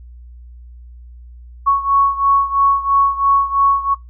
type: beating tone pair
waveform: sine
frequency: 1108.7 / 1111.7 Hz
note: C#6 / C#6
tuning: 0 / +5 cents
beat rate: 3 Hz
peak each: -13 / -16 dBFS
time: 1.66-3.95 s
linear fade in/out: 20 ms
effects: noise-tail reverb RT60 0.2 s tail -22 dB re dry + added 60 Hz sine -35 dBFS peak until 4.09 s